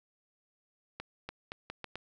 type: accelerating click train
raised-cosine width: 0.3 ms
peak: -23 dBFS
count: 6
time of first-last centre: 1-1.956 s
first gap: 290 ms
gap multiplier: 0.79
effects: none